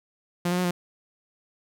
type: tone with pitch steps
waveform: sawtooth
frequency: 175 / 178.8 / 181.5 / 176.2 Hz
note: F3 / F3 / F#3 / F3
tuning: +4 / +41 / -33 / +16 cents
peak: -19 dBFS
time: 0.45-0.71 s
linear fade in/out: 5 ms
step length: 65 ms
effects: none